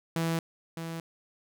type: tone with echo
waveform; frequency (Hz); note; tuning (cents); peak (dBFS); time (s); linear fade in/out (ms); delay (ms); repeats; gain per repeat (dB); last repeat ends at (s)
sawtooth; 164.81; E3; 0; -23; 0.16-0.39; 2; 610; 1; -8; 1
effects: none